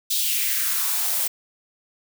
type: noise with high-pass filter sweep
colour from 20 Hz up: blue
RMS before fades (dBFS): -23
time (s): 0.1-1.28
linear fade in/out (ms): 10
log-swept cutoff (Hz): 4000 to 480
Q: 2.8
effects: none